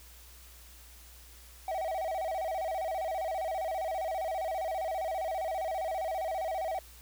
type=tone with vibrato; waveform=triangle; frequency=698.5 Hz; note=F5; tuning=in tune; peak=-29 dBFS; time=1.68-6.79 s; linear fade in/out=2 ms; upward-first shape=square; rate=15 Hz; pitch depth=150 cents each way; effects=added 60 Hz sine -53 dBFS peak until 7.01 s + white hiss -55 dBFS RMS until 7.01 s